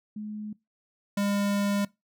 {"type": "tone pair in turn", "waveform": ["sine", "square"], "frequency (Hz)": [211.7, 202], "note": ["G#3", "G#3"], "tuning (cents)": [33, -48], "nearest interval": "minor second", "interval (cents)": 81, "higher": "first", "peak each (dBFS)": [-33, -25], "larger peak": "second", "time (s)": [[0.16, 0.53], [1.17, 1.85]], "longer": "second", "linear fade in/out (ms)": 5, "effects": ["noise-tail reverb RT60 0.2 s tail -21 dB re dry"]}